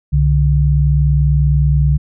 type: tone pair together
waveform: sine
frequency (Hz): 65.41 / 145.57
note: C2 / D3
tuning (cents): 0 / -15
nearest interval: octave + major second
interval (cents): 1385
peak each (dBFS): -12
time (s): 0.12-1.98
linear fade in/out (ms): 20
effects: none